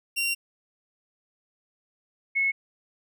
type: tone pair in turn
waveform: sawtooth / sine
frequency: 2758 / 2189 Hz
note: F7 / C#7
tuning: -22 / -22 cents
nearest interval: major third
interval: 400 cents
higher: first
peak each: -21 dBFS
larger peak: neither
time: 0.16-0.35 / 2.35-2.52 s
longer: first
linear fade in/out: 20 ms
effects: none